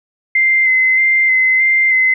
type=tone with vibrato; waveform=sine; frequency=2071 Hz; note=C7; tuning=18 cents flat; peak=-9 dBFS; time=0.35-2.14 s; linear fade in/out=5 ms; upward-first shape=square; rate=1.6 Hz; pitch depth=17 cents each way; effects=none